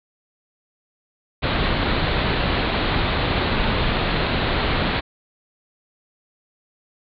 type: low-pass noise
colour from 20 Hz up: pink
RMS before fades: -21 dBFS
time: 1.42-5.01 s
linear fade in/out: 20 ms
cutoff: 4300 Hz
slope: 96 dB/octave
effects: none